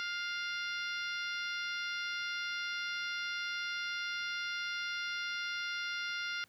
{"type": "harmonic tone with a mistuned harmonic", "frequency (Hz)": 698.5, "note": "F5", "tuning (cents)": 0, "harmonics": [2, 3, 4, 5, 6, 7, 8], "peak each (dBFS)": [-38, -42, -44, -46, -48, -49, -50], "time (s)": [0, 6.44], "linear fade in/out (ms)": 0, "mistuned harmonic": 2, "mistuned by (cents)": 17, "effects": ["pink hiss -67 dBFS RMS until 6.48 s", "high-pass 80 Hz 12 dB/octave"]}